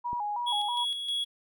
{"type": "tone with vibrato", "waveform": "sine", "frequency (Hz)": 894, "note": "A5", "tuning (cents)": 27, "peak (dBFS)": -29, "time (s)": [0.04, 0.85], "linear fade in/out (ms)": 20, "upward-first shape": "square", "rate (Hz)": 3.1, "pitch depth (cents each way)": 130}
{"type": "click", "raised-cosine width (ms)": 3, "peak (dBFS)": -30, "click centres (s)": 0.131}
{"type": "tone with tremolo", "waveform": "triangle", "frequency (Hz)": 3343, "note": "G#7", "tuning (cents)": 11, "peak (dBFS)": -26, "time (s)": [0.46, 1.25], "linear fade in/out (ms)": 20, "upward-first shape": "square", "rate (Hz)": 3.2, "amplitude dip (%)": 45}
{"effects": []}